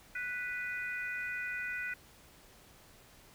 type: harmonic tone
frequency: 493.9 Hz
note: B4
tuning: in tune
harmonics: 3 / 4 / 5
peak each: -38 / -40 / -42 dBFS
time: 0.15-1.94 s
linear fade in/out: 5 ms
effects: pink hiss -59 dBFS RMS until 3.34 s